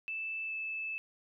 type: tone with pitch glide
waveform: sine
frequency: 2637 to 2622 Hz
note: E7 to E7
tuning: 0 to -10 cents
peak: -35 dBFS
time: 0.08-0.98 s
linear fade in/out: 0 ms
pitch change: -10 cents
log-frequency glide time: 0.46-0.52 s
effects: none